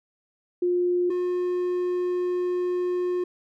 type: tone pair in turn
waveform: sine / triangle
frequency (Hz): 355.3 / 358.6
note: F4 / F4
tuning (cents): +30 / +46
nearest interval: unison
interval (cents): 16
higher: second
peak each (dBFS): -20 / -21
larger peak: first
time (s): 0.62-1.1 / 1.1-3.24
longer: second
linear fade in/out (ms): 5
effects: none